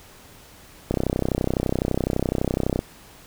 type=click train; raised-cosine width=2 ms; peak=-8 dBFS; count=61; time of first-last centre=0.91-2.791 s; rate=31.9 Hz; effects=pink hiss -48 dBFS RMS until 3.26 s